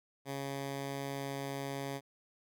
10% pulse tone, 138.4 Hz, C#3, 2 cents flat, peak -29 dBFS, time 0.25-2.01 s, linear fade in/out 50 ms, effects none

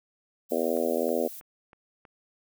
violet noise, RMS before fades -42 dBFS, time 0.49-1.41 s, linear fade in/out 20 ms
harmonic tone, 82.41 Hz, E2, in tune, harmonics 3 / 4 / 5 / 6 / 7 / 8 / 9, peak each -32 / -33 / -31 / -30 / -30 / -34 / -41 dBFS, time 0.51-1.28 s, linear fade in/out 10 ms
click train, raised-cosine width 0.5 ms, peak -36 dBFS, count 5, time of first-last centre 0.77-2.052 s, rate 3.12 Hz
effects none

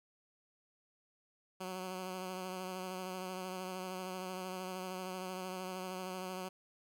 10% pulse tone with vibrato, 185.3 Hz, F#3, 3 cents sharp, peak -32 dBFS, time 1.6-6.49 s, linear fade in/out 10 ms, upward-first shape sine, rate 13 Hz, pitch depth 26 cents each way, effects none

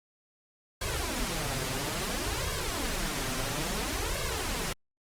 pink noise with flanger, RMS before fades -32 dBFS, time 0.81-4.73 s, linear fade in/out 5 ms, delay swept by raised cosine 1.8 to 7.7 ms, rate 0.59 Hz, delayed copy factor +1, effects low-pass 12000 Hz 12 dB/octave + Opus 48 kbps

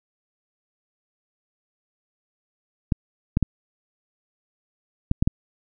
clicks, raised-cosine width 5 ms, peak -6 dBFS, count 6, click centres 2.922 / 3.371 / 3.427 / 5.114 / 5.225 / 5.275 s, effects none

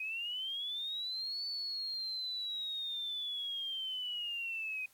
sine linear two-way sweep, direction up then down, 2497 to 4500 to 2497 Hz, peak -36 dBFS, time 0-4.86 s, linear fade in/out 5 ms, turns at 1.45 s, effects white hiss -66 dBFS RMS until 4.93 s + AAC 64 kbps

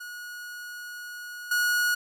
45% pulse tone with level steps, 1453 Hz, F#6, 32 cents flat, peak -37 / -22 dBFS, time 0-1.95 s, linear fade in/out 10 ms, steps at 1.51 s, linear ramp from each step 5 ms, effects none

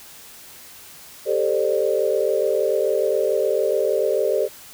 sine tone cluster, 396.5 / 443.4 / 528 / 598 Hz, G4 / A4 / C5 / D5, +20 / +13 / +16 / +31 cents, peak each -23 dBFS, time 1.25-4.49 s, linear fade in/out 50 ms, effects white hiss -43 dBFS RMS until 4.73 s

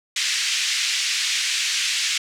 pink band-pass noise, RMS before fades -23 dBFS, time 0.16-2.18 s, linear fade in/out 5 ms, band 2100 to 7300 Hz, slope 24 dB/octave, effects none

